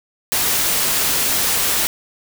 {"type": "noise", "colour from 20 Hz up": "white", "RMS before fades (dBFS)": -18, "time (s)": [0.32, 1.87], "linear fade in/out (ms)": 0, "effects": []}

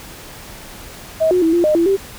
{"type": "tone with pitch steps", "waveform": "sine", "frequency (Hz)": [639, 362.5, 325.7, 345.1, 611, 336.8, 390.7], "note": ["D#5", "F#4", "E4", "F4", "D#5", "E4", "G4"], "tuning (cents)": [46, -35, -21, -21, -32, 37, -6], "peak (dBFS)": -11, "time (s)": [1.2, 1.97], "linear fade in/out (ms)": 20, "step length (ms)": 110, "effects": ["pink hiss -36 dBFS RMS until 2.18 s"]}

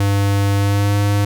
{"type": "tone with pitch glide", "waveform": "square", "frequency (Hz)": [100, 101.81], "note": ["G2", "G#2"], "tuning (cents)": [35, -34], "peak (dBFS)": -14, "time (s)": [0, 1.25], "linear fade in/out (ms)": 5, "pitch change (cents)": 31, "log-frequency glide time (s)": [0.57, 0.94], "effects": []}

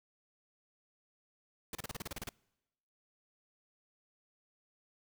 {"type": "noise bursts", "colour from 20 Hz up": "pink", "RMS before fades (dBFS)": -41, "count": 11, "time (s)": [1.73, 2.291], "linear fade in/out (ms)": 2, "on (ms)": 21, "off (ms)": 33, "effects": ["noise-tail reverb RT60 1.0 s tail -26 dB re dry"]}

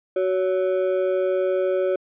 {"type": "ring-modulated tone", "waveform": "triangle", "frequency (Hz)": 466.8, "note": "A#4", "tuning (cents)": 2, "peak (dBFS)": -14, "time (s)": [0.16, 1.96], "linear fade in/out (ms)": 5, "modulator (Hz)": 94, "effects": ["resampled to 8000 Hz"]}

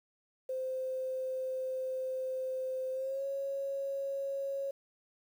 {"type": "tone with pitch glide", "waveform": "sine", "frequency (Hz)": [519, 549.9], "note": ["C5", "C#5"], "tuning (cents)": [-14, -14], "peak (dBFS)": -33, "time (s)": [0.49, 4.71], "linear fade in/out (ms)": 5, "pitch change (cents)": 100, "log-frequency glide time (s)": [2.92, 3.25], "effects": ["10-bit"]}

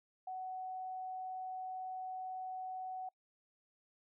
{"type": "tone", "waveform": "sine", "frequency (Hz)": 747, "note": "F#5", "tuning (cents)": 16, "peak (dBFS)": -40, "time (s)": [0.27, 3.09], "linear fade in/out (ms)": 5, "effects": ["noise-tail reverb RT60 0.1 s tail -26 dB re dry"]}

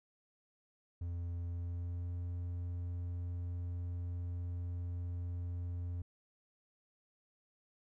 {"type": "tone with pitch glide", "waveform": "triangle", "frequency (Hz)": [86.3, 87.66], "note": ["F2", "F2"], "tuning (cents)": [-20, 7], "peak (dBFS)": -35, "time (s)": [1.01, 6.02], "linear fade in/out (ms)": 5, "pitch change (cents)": 27, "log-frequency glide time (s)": [1.44, 2.14], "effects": []}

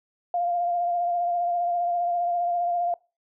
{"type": "tone with vibrato", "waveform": "sine", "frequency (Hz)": 698.5, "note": "F5", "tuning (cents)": 0, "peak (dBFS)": -22, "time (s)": [0.34, 2.94], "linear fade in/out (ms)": 2, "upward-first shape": "triangle", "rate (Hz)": 15, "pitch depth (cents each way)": 31, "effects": ["noise-tail reverb RT60 0.3 s tail -23 dB re dry"]}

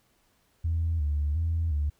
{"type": "tone with vibrato", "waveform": "sine", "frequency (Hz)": 77.78, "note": "D#2", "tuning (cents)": 0, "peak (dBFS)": -23, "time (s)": [0.64, 1.9], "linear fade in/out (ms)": 10, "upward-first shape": "square", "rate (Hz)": 1.4, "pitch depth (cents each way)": 98, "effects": ["tanh soft clip ceiling -20 dBFS", "pink hiss -68 dBFS RMS until 1.99 s"]}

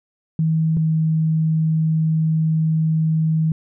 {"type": "tone pair in turn", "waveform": "sine", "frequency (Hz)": [160, 158.99], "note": ["D#3", "D#3"], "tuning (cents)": [49, 38], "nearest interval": "unison", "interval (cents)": 11, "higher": "first", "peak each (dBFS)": -15, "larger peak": "neither", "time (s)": [[0.39, 0.77], [0.77, 3.52]], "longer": "second", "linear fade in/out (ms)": 2, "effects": []}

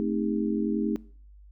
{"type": "chord", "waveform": "sine", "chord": "A half-diminished seventh", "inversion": "none", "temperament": "equal with one note detuned", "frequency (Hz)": [220, 261.6, 311.1, 402.3], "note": ["A3", "C4", "Eb4", "G4"], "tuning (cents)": [0, 0, 0, 45], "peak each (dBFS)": [-28, -33, -30, -33], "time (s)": [0, 0.96], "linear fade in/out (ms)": 0, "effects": ["noise-tail reverb RT60 0.5 s tail -22 dB re dry", "added 50 Hz sine -48 dBFS peak until 1.51 s"]}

